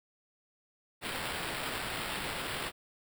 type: noise with sample-and-hold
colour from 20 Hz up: violet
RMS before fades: -37 dBFS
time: 1.01-2.72 s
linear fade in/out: 50 ms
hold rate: 6300 Hz
effects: none